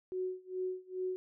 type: tone with tremolo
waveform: sine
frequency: 370 Hz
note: F#4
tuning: in tune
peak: -32 dBFS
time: 0.12-1.16 s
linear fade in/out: 0 ms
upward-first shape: sine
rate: 2.4 Hz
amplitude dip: 95%
effects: none